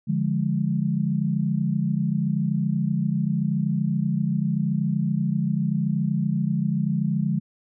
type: chord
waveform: sine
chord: D diminished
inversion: none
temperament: equal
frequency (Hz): 146.83 / 174.61 / 207.7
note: D3 / F3 / Ab3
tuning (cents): 0 / 0 / 0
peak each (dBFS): -25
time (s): 0.07-7.4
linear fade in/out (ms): 20
effects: none